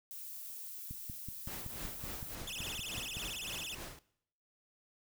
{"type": "noise", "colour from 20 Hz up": "violet", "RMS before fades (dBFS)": -46, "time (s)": [0.11, 2.35], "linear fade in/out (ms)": 0}
{"type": "click train", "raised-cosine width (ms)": 5, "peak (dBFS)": -32, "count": 13, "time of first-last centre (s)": [0.91, 3.17], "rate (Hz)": 5.31}
{"type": "noise with tremolo", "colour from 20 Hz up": "pink", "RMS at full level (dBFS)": -44, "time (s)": [1.47, 3.99], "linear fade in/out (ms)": 2, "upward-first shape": "triangle", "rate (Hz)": 3.5, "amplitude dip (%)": 80}
{"type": "tone with vibrato", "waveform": "sawtooth", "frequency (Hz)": 3005, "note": "F#7", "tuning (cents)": 26, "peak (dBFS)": -37, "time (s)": [2.47, 3.75], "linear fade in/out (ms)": 5, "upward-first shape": "sine", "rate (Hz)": 18, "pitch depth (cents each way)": 300}
{"effects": ["noise-tail reverb RT60 0.7 s tail -20 dB re dry"]}